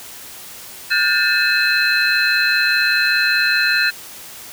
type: tone cluster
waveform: sine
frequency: 1436 / 1581 / 1774 / 2589 / 4109 Hz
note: F6 / G6 / A6 / E7 / C8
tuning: +48 / +14 / +14 / -32 / -32 cents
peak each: -20 dBFS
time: 0.9-3.91 s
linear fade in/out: 20 ms
effects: white hiss -36 dBFS RMS until 4.52 s